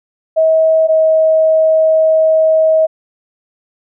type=tone pair in turn; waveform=sine; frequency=640 / 635.9 Hz; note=D#5 / D#5; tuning=+49 / +38 cents; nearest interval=unison; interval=11 cents; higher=first; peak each=-7 dBFS; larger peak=neither; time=0.36-0.88 / 0.88-2.87 s; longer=second; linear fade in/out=20 ms; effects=none